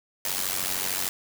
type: noise with amplitude modulation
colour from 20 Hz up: white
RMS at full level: -25 dBFS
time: 0.25-1.09 s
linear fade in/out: 2 ms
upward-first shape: sine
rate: 93.3 Hz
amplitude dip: 80%
effects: none